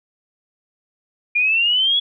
sine exponential sweep, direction up, 2400 to 3400 Hz, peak -14 dBFS, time 1.35-2 s, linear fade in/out 10 ms, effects none

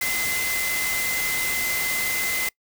sine tone in noise, 2052 Hz, C7, 34 cents flat, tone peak -25 dBFS, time 0.01-2.49 s, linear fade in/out 5 ms, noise white, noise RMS -27 dBFS, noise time 0.01-2.49 s, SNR -1 dB, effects noise-tail reverb RT60 0.1 s tail -25 dB re dry

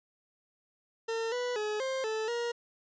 40% pulse tone with pitch steps, 453.6 / 492.2 / 423.7 / 528 / 438 / 473.7 Hz, A#4 / B4 / G#4 / C5 / A4 / A#4, -47 / -6 / +35 / +16 / -8 / +28 cents, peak -30 dBFS, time 1.08-2.52 s, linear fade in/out 10 ms, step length 240 ms, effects resampled to 16000 Hz

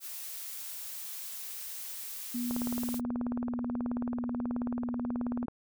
blue noise, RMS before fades -41 dBFS, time 0-3.01 s, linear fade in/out 50 ms
sine tone, 242 Hz, B3, 35 cents flat, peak -31 dBFS, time 2.34-5.46 s, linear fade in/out 10 ms
click train, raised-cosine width 1 ms, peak -24 dBFS, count 56, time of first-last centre 2.51-5.483 s, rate 18.5 Hz
effects none

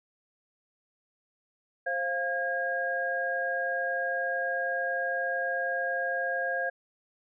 sine tone cluster, 529 / 696 / 1629 Hz, C5 / F5 / G#6, +19 / -6 / -34 cents, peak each -33 / -33 / -30 dBFS, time 1.86-6.7 s, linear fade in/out 10 ms, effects none

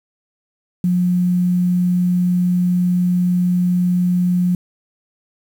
sine tone, 179 Hz, F3, 43 cents sharp, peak -13 dBFS, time 0.84-4.55 s, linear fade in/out 2 ms, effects 7-bit

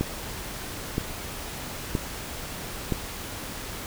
click train, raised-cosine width 3 ms, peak -11 dBFS, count 4, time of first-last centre 0.01-2.923 s, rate 1.03 Hz, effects pink hiss -36 dBFS RMS until 3.86 s

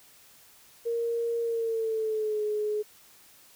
sine tone with pitch glide, 466.2 to 422.6 Hz, A#4 to G#4, 0 to +30 cents, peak -26 dBFS, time 0.85-2.83 s, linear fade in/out 20 ms, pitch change -170 cents, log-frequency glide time 1.41-2.43 s, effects white hiss -56 dBFS RMS until 3.55 s

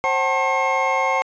triangle tone cluster, 532 / 758 / 888 / 1076 / 2150 Hz, C5 / F#5 / A5 / C6 / C7, +29 / +42 / +16 / +48 / +47 cents, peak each -22 dBFS, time 0.04-1.22 s, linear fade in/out 0 ms, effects resampled to 16000 Hz

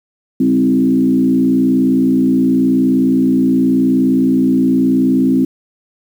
sine tone with frequency modulation, 261.6 Hz, C4, in tune, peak -9 dBFS, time 0.4-5.45 s, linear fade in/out 5 ms, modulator 59.1 Hz, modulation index 1, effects 7-bit

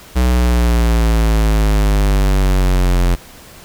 square exponential sweep, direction down, 62.8 to 43.65 Hz, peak -11 dBFS, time 0.15-3.16 s, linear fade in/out 20 ms, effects pink hiss -39 dBFS RMS until 3.64 s

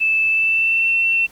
sine tone with pitch glide, 2630 to 2698 Hz, E7 to E7, -5 to +40 cents, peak -14 dBFS, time 0-1.27 s, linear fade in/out 20 ms, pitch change +45 cents, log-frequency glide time 0.28-0.9 s, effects pink hiss -48 dBFS RMS until 1.31 s

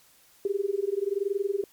sine tone with amplitude modulation, 398.6 Hz, G4, 29 cents sharp, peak -21 dBFS, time 0.45-1.64 s, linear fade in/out 2 ms, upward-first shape sine, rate 21.1 Hz, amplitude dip 95%, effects white hiss -59 dBFS RMS until 1.72 s + MP3 96 kbps

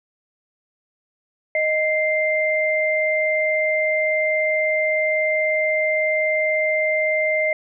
sine tone pair together, 622.3 / 2093 Hz, D#5 / C7, 0 / 0 cents, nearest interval octave + major sixth, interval 2100 cents, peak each -20 dBFS, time 1.55-7.53 s, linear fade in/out 2 ms, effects none

